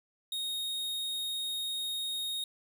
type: tone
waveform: 45% pulse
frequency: 3729 Hz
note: A#7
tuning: in tune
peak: -33 dBFS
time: 0.32-2.44 s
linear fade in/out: 2 ms
effects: none